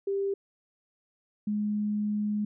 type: tone pair in turn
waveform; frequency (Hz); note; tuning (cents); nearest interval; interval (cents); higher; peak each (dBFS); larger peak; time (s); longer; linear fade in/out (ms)
sine; 395 / 209.2; G4 / G#3; +13 / +13; major seventh; 1100; first; -26; neither; 0.07-0.34 / 1.47-2.45; second; 5
effects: none